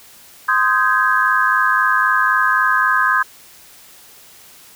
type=chord; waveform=sine; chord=Ab major seventh; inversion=first; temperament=just; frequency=1038.3 / 1245.9 / 1557.4 / 1661.2 Hz; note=C6 / Eb6 / G6 / Ab6; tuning=-14 / +2 / -12 / 0 cents; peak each=-18 dBFS; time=0.48-3.23 s; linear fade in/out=10 ms; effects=white hiss -44 dBFS RMS until 4.75 s